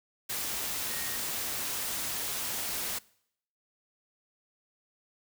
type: tone in noise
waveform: sine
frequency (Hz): 1864.7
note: A#6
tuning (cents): 0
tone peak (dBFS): -43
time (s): 0.9-1.17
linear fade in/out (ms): 10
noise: white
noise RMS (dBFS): -34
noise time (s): 0.29-2.99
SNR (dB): -12
effects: noise-tail reverb RT60 0.7 s tail -23 dB re dry